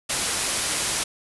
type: low-pass noise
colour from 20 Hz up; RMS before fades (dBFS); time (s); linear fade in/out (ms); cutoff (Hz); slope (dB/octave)
white; -26; 0.09-1.04; 10; 11000; 96
effects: none